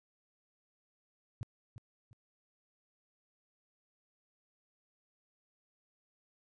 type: tone with echo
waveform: sine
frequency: 111.5 Hz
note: A2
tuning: 23 cents sharp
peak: -35 dBFS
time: 1.41-1.43 s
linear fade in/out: 0 ms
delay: 350 ms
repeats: 2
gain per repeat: -10 dB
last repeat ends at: 2.13 s
effects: resampled to 22050 Hz